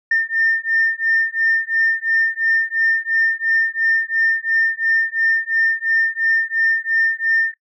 sine beating tone pair, 1806 / 1808.9 Hz, A6 / A6, +45 / +47 cents, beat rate 2.9 Hz, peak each -18 dBFS, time 0.11-7.54 s, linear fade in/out 5 ms, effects noise-tail reverb RT60 0.1 s tail -21 dB re dry + tanh soft clip ceiling -8 dBFS

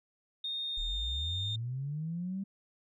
sine tone with pitch glide, 3679 to 3641 Hz, A#7 to A#7, -24 to -41 cents, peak -33 dBFS, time 0.44-1.56 s, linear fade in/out 5 ms, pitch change -17 cents, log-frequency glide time 0.64-0.98 s
sine linear sweep, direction up, 32.19 to 198.6 Hz, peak -33 dBFS, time 0.77-2.44 s, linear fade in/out 10 ms
effects tanh soft clip ceiling -26 dBFS

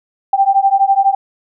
sine beating tone pair, 779 / 791 Hz, G5 / G5, -11 / +15 cents, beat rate 12 Hz, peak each -12 dBFS, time 0.33-1.15 s, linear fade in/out 5 ms, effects none

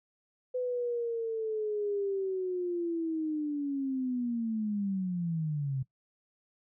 sine linear sweep, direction down, 505 to 129.5 Hz, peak -29 dBFS, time 0.54-5.83 s, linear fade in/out 10 ms, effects noise-tail reverb RT60 0.1 s tail -18 dB re dry

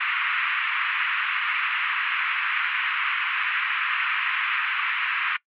white band-pass noise, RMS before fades -25 dBFS, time 0-5.37 s, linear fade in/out 10 ms, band 1100 to 2700 Hz, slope 48 dB/octave, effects noise-tail reverb RT60 0.1 s tail -22 dB re dry + MP3 48 kbps

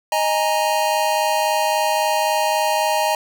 square chord, D# suspended fourth, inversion none, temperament just, 622.3 / 829.7 / 933.4 Hz, D#5 / G#5 / A#5, 0 / -2 / +2 cents, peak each -22 dBFS, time 0.12-3.15 s, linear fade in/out 2 ms, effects none

